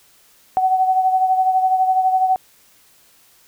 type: beating tone pair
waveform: sine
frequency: 750 / 762 Hz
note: F#5 / G5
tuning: +23 / -49 cents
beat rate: 12 Hz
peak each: -14 / -22 dBFS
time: 0.57-2.36 s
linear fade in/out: 0 ms
effects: white hiss -53 dBFS RMS until 3.47 s